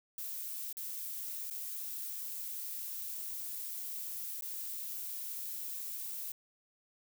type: noise with dropouts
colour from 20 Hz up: violet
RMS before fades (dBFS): -41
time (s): 0.18-6.32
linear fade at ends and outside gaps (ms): 2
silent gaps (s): 0.728-0.769 / 1.501-1.508 / 4.41-4.422
effects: none